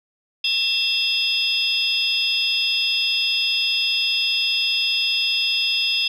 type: tone cluster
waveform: sine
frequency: 2685 / 3300 / 3575 / 5050 Hz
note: E7 / G#7 / A7 / D#8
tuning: +31 / -12 / +27 / +25 cents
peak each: -23 dBFS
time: 0.44-6.08 s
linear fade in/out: 5 ms
effects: tanh soft clip ceiling -11 dBFS